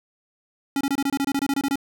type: tone bursts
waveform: square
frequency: 277.2 Hz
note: C#4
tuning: in tune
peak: -21 dBFS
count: 14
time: 0.76-1.757 s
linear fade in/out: 2 ms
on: 48 ms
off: 25 ms
effects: none